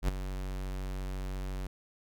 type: tone with ADSR envelope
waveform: square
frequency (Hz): 47.11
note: F#1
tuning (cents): +32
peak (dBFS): -24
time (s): 0.02-1.67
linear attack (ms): 64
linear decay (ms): 12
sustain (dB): -11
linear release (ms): 5
effects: none